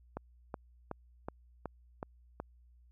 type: click train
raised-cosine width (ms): 1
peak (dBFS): -24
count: 7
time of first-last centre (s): 0.17-2.4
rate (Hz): 2.69
effects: added 60 Hz sine -59 dBFS peak until 2.91 s